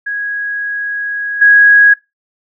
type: tone with level steps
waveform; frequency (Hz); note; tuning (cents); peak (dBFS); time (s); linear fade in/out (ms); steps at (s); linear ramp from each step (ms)
sine; 1656; G#6; -5; -16 / -3; 0.06-1.94; 10; 1.41; 10
effects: noise-tail reverb RT60 0.2 s tail -20 dB re dry